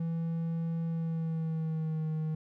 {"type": "tone with pitch glide", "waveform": "triangle", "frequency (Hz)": [165.4, 156.93], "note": ["E3", "D#3"], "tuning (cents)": [6, 15], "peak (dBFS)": -28, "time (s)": [0, 2.35], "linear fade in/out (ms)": 5, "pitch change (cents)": -91, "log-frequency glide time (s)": [0.86, 2.09], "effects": []}